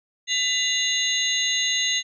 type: tone cluster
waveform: sine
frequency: 2004 / 2822 / 3573 / 3974 / 6480 Hz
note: B6 / F7 / A7 / B7 / G#8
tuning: +25 / +17 / +26 / +10 / -43 cents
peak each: -27 dBFS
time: 0.27-2.03 s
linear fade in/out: 50 ms
effects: none

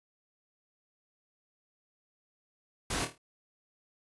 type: noise with echo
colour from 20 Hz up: pink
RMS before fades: -33 dBFS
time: 2.9-3.05 s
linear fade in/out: 5 ms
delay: 26 ms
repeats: 5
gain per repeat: -7 dB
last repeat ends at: 3.18 s
effects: resampled to 24000 Hz

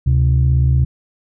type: tone pair together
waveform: sine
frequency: 72.42 / 129.3 Hz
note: D2 / C3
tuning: -24 / -20 cents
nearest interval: minor seventh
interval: 1004 cents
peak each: -12 dBFS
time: 0.06-0.85 s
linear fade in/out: 10 ms
effects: tanh soft clip ceiling -6 dBFS

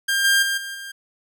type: tone with level steps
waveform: sawtooth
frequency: 1599 Hz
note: G6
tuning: 34 cents sharp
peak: -15 / -11 / -17 / -26 / -29 dBFS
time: 0.08-0.92 s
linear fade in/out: 10 ms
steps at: 0.24 / 0.42 / 0.57 / 0.74 s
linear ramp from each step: 10 ms
effects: none

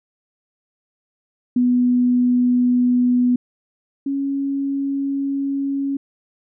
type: tone pair in turn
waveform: sine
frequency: 246.9 / 276.6 Hz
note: B3 / C#4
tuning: 0 / -4 cents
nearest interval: major second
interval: 196 cents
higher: second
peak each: -13 / -19 dBFS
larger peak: first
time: 1.56-3.36 / 4.06-5.97 s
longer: second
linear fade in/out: 5 ms
effects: none

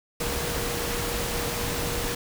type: tone in noise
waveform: sine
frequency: 475.9 Hz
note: A#4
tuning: 36 cents sharp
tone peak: -34 dBFS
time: 0.2-2.15 s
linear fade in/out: 5 ms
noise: pink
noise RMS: -29 dBFS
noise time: 0.2-2.15 s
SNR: -8 dB
effects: none

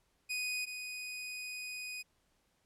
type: tone pair in turn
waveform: sawtooth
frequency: 2489 / 2489 Hz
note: D#7 / D#7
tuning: 0 / 0 cents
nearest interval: unison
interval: 0 cents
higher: neither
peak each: -31 / -37 dBFS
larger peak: first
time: 0.29-0.66 / 0.66-2.03 s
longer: second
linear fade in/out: 20 ms
effects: pink hiss -75 dBFS RMS until 2.65 s + low-pass 12000 Hz 12 dB/octave

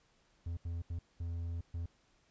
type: tone bursts at uneven times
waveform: triangle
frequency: 84.7 Hz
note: E2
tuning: 48 cents sharp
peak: -34 dBFS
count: 5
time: 0.46-0.57 / 0.65-0.82 / 0.9-0.99 / 1.2-1.61 / 1.74-1.86 s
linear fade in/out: 5 ms
effects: pink hiss -71 dBFS RMS until 2.3 s + resampled to 16000 Hz

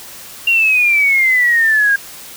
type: exponential sweep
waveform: sine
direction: down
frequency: 2787 to 1610 Hz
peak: -9 dBFS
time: 0.47-1.96 s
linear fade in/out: 5 ms
effects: white hiss -34 dBFS RMS until 2.36 s

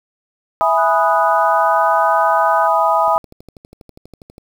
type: chord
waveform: sine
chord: E major seventh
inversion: none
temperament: equal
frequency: 659.3 / 830.6 / 987.8 / 1244.5 Hz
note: E5 / G#5 / B5 / D#6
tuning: 0 / 0 / 0 / 0 cents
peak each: -17 dBFS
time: 0.61-3.18 s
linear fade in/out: 0 ms
type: tone with pitch glide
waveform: sine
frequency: 1480 to 1504.1 Hz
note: F#6 to F#6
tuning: 0 to +28 cents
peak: -23 dBFS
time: 0.77-2.68 s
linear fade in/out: 20 ms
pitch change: +28 cents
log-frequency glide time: 1.22-2.1 s
type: click train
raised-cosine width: 2 ms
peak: -26 dBFS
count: 17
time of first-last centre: 3.08-4.381 s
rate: 12.3 Hz
effects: 7-bit

